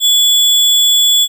sine tone with sample-and-hold, 3415 Hz, G#7, 48 cents sharp, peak -7 dBFS, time 0-1.28 s, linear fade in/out 50 ms, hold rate 11025 Hz, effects none

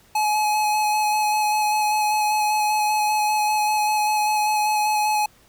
square tone with vibrato, 848 Hz, G#5, 36 cents sharp, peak -19 dBFS, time 0.15-5.26 s, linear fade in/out 5 ms, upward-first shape square, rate 5.1 Hz, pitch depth 11 cents each way, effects pink hiss -55 dBFS RMS until 5.48 s

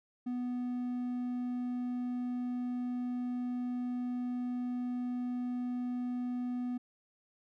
triangle tone, 246.9 Hz, B3, in tune, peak -31 dBFS, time 0.26-6.78 s, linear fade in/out 10 ms, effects none

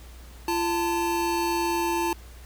square tone pair together, 342 / 889 Hz, F4 / A5, -36 / +18 cents, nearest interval octave + perfect fourth, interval 1654 cents, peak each -27 dBFS, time 0.48-2.13 s, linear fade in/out 2 ms, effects added 60 Hz sine -43 dBFS peak until 2.45 s + pink hiss -51 dBFS RMS until 2.45 s

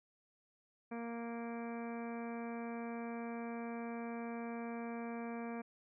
harmonic tone, 233.1 Hz, A#3, in tune, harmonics 1 / 2 / 3 / 4 / 5 / 6 / 7 / 8 / 9 / 10, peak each -42 / -47 / -49 / -54 / -55 / -60 / -57 / -64 / -63 / -56 dBFS, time 0.91-5.62 s, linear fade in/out 10 ms, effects none

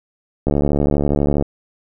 click train, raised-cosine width 2 ms, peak -4 dBFS, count 70, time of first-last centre 0.47-1.424 s, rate 72.3 Hz, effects none

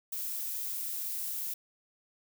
violet noise, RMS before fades -36 dBFS, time 0.12-1.54 s, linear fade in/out 5 ms, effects none

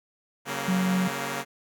5% pulse chord, F# major, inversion second, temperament equal with one note detuned, 138.59 / 189.43 / 233.1 Hz, C#3 / F#3 / A#3, 0 / +41 / 0 cents, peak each -22 / -25 / -21 dBFS, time 0.45-1.45 s, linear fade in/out 50 ms
sine tone, 185 Hz, F#3, in tune, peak -22 dBFS, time 0.68-1.08 s, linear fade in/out 5 ms
effects none

